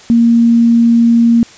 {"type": "tone", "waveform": "sine", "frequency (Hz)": 233.1, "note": "A#3", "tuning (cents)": 0, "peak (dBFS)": -5, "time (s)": [0.1, 1.43], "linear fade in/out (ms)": 0, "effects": ["white hiss -38 dBFS RMS until 1.57 s", "resampled to 16000 Hz"]}